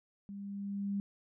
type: tone with level ramp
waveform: sine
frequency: 200 Hz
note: G3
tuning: 35 cents sharp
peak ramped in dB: -42 to -31 dBFS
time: 0.29-1 s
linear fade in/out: 0 ms
effects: none